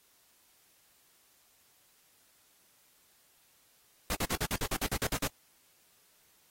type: noise bursts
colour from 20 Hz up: pink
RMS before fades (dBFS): -32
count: 12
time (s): 4.1-5.273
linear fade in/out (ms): 2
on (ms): 51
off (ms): 51
effects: white hiss -66 dBFS RMS until 6.5 s + AAC 48 kbps